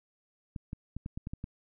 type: clicks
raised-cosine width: 5 ms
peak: -25 dBFS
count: 8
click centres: 0.562 / 0.731 / 0.966 / 1.061 / 1.175 / 1.271 / 1.335 / 1.441 s
effects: none